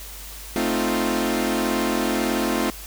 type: chord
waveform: sawtooth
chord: F dominant seventh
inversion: first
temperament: equal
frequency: 220 / 261.6 / 311.1 / 349.2 Hz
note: A3 / C4 / Eb4 / F4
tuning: 0 / 0 / 0 / 0 cents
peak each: -22 / -22 / -24 / -22 dBFS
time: 0.56-2.7 s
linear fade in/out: 0 ms
effects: added 50 Hz sine -39 dBFS peak until 2.86 s + white hiss -39 dBFS RMS until 2.86 s